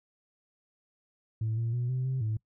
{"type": "tone with pitch steps", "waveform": "sine", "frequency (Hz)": [110.7, 115.4, 121.9, 128.3, 131.1, 109.1], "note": ["A2", "A#2", "B2", "C3", "C3", "A2"], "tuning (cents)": [11, -17, -22, -34, 4, -14], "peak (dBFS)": -26, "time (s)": [1.41, 2.37], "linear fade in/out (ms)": 5, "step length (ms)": 160, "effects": ["noise-tail reverb RT60 0.1 s tail -25 dB re dry", "tanh soft clip ceiling -25 dBFS"]}